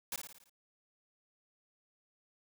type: noise with echo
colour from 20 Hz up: white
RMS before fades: -38 dBFS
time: 0.12-0.16 s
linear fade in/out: 2 ms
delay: 56 ms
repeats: 6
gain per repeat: -5 dB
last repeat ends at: 0.496 s
effects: none